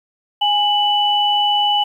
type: tone pair together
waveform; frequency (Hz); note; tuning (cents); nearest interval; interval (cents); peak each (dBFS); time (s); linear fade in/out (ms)
sine; 826 / 2974; G#5 / F#7; -10 / +8; octave + minor seventh; 2218; -16; 0.41-1.84; 10
effects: 8-bit